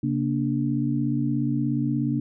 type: tone cluster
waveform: sine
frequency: 135.2 / 234.8 / 291.6 Hz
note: C#3 / A#3 / D4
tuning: -43 / +13 / -12 cents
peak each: -26 dBFS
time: 0.03-2.2 s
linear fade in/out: 5 ms
effects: none